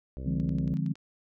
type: harmonic tone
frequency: 65.41 Hz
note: C2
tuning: in tune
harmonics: 1 / 2 / 3 / 4 / 5 / 6 / 7 / 8 / 9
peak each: -36 / -42 / -46 / -48 / -50 / -52 / -53 / -54 / -55 dBFS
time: 0.17-0.74 s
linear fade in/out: 0 ms
type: chord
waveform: sine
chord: D half-diminished seventh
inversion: none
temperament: equal with one note detuned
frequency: 148.88 / 174.61 / 207.7 / 261.6 Hz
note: D3 / F3 / Ab3 / C4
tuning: +24 / 0 / 0 / 0 cents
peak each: -30 / -31 / -35 / -36 dBFS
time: 0.25-0.94 s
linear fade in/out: 20 ms
type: click train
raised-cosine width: 0.2 ms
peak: -35 dBFS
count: 7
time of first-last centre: 0.4-0.956 s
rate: 10.8 Hz
effects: none